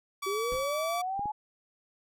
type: tone with pitch glide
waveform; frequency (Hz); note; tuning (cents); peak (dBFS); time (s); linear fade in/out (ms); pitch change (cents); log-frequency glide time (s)
sawtooth; 1145 to 1152.3; D6 to D6; -44 to -33; -29; 0.22-1.02; 10; +11; 0.69-0.75
type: linear sweep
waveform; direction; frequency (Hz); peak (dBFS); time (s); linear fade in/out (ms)
sine; up; 380 to 858; -30; 0.26-1.32; 10
type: noise with exponential decay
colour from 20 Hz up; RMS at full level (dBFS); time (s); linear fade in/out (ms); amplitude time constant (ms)
brown; -39; 0.52-0.75; 0; 49
type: clicks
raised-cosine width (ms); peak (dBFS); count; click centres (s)
3; -29; 2; 1.194 / 1.257
effects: none